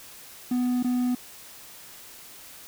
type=tone with dropouts; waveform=triangle; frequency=248.1 Hz; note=B3; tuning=8 cents sharp; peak=-20 dBFS; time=0.51-1.15 s; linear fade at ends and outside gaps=5 ms; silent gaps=0.828-0.844 s; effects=white hiss -46 dBFS RMS until 2.67 s